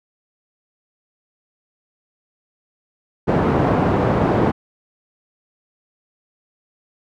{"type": "band-pass noise", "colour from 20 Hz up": "pink", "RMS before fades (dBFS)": -17, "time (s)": [3.27, 4.52], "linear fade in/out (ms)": 20, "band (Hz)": [110, 880], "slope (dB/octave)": 12, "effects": []}